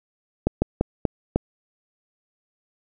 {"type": "slowing click train", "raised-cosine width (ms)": 2, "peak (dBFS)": -5, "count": 5, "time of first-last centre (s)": [0.47, 1.36], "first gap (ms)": 150, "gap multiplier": 1.27, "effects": []}